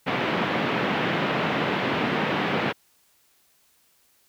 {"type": "band-pass noise", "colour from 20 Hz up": "pink", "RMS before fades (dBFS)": -25, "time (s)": [0.06, 2.73], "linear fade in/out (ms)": 20, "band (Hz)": [150, 3000], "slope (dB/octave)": 24, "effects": ["white hiss -63 dBFS RMS until 4.28 s"]}